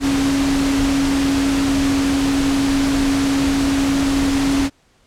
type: tone in noise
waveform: sine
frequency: 275.4 Hz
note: C#4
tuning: 11 cents flat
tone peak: -15 dBFS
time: 0-4.7 s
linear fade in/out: 50 ms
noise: pink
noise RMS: -23 dBFS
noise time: 0-4.7 s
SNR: +5 dB
effects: pink hiss -57 dBFS RMS until 5.06 s + low-pass 8000 Hz 12 dB/octave